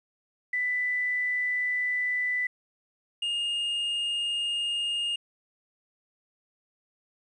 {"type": "tone pair in turn", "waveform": ["sine", "triangle"], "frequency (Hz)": [1989, 2837], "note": ["B6", "F7"], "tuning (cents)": [12, 27], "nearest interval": "tritone", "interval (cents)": 615, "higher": "second", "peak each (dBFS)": [-25, -25], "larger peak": "neither", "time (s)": [[0.53, 2.47], [3.22, 5.16]], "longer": "neither", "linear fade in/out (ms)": 5, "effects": ["resampled to 24000 Hz", "10-bit"]}